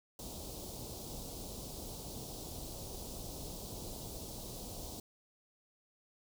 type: band-stop noise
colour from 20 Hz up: pink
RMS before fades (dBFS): -45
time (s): 0.19-5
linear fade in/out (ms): 2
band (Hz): 820 to 3800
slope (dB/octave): 24
effects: none